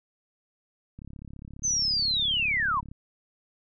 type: click train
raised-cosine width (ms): 5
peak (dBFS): -30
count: 68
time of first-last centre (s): 0.99-2.915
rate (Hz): 34.8
type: linear sweep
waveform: sine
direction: down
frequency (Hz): 6272 to 915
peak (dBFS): -23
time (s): 1.63-2.81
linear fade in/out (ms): 20
effects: none